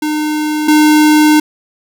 square tone pair in turn, 304.1 / 304.1 Hz, D#4 / D#4, -40 / -40 cents, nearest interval unison, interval 0 cents, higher neither, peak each -14 / -6 dBFS, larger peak second, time 0.02-0.68 / 0.68-1.4 s, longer second, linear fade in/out 5 ms, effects none

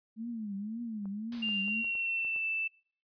sine tone with vibrato, 216.1 Hz, A3, 31 cents flat, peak -35 dBFS, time 0.16-1.85 s, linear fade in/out 50 ms, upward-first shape triangle, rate 1.9 Hz, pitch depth 190 cents each way
clicks, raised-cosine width 1 ms, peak -39 dBFS, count 7, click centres 1.056 / 1.488 / 1.682 / 1.845 / 1.953 / 2.249 / 2.362 s
white noise with exponential decay, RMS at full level -45 dBFS, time 1.32-2.29 s, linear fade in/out 2 ms, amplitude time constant 210 ms
sine tone with pitch glide, 2794 to 2649 Hz, F7 to E7, 0 to +8 cents, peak -30 dBFS, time 1.42-2.68 s, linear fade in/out 10 ms, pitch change -92 cents, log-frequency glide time 1.54-2.46 s
effects noise-tail reverb RT60 0.5 s tail -23 dB re dry + resampled to 11025 Hz

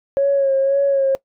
sine tone with vibrato, 549 Hz, C#5, 17 cents flat, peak -12 dBFS, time 0.17-1.15 s, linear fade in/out 0 ms, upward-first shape sine, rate 1.9 Hz, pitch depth 33 cents each way, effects noise-tail reverb RT60 0.1 s tail -21 dB re dry + tanh soft clip ceiling -8 dBFS

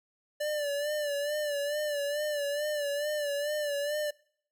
square tone with vibrato, 586 Hz, D5, 4 cents flat, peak -30 dBFS, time 0.4-4.11 s, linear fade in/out 10 ms, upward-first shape sine, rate 2.3 Hz, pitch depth 55 cents each way, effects noise-tail reverb RT60 0.6 s tail -24 dB re dry

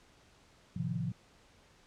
sine chord, F dominant seventh, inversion first, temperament equal, 110 / 130.81 / 155.56 / 174.61 Hz, A2 / C3 / Eb3 / F3, 0 / 0 / 0 / 0 cents, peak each -40 / -38 / -39 / -36 dBFS, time 0.76-1.12 s, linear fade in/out 5 ms, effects pink hiss -63 dBFS RMS until 1.86 s + low-pass 7000 Hz 12 dB/octave

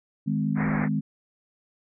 sine chord, Ab major, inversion second, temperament equal with one note detuned, 155.56 / 207.7 / 256.2 Hz, Eb3 / Ab3 / C4, 0 / 0 / -36 cents, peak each -27 / -26 / -29 dBFS, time 0.26-1.01 s, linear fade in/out 20 ms
white low-pass noise, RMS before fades -32 dBFS, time 0.55-0.89 s, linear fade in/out 50 ms, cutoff 2200 Hz, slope 96 dB/octave
effects none

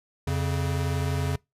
square tone pair together, 86.86 / 138.6 Hz, F2 / C#3, -9 / 0 cents, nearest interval minor sixth, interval 809 cents, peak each -28 dBFS, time 0.27-1.36 s, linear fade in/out 5 ms, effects noise-tail reverb RT60 0.2 s tail -24 dB re dry + resampled to 32000 Hz

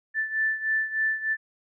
sine beating tone pair, 1760 / 1763.3 Hz, A6 / A6, 0 / +3 cents, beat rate 3.3 Hz, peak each -25 / -29 dBFS, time 0.14-1.37 s, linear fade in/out 50 ms, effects none

